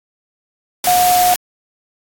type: tone in noise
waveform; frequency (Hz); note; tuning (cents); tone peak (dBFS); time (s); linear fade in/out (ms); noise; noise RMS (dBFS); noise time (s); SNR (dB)
sine; 721; F#5; -45; -10; 0.87-1.34; 2; white; -18; 0.84-1.36; +5
effects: AAC 64 kbps